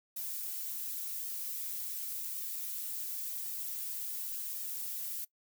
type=noise with flanger; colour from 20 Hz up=violet; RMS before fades=-39 dBFS; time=0.16-5.25 s; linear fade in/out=10 ms; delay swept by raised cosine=1.6 to 7.4 ms; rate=0.9 Hz; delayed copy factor=+1; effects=noise-tail reverb RT60 0.1 s tail -20 dB re dry